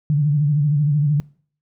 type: tone with vibrato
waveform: sine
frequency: 147 Hz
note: D3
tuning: 2 cents sharp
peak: -14 dBFS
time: 0.1-1.2 s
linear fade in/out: 0 ms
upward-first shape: sine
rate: 13 Hz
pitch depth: 78 cents each way
effects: noise-tail reverb RT60 0.5 s tail -24 dB re dry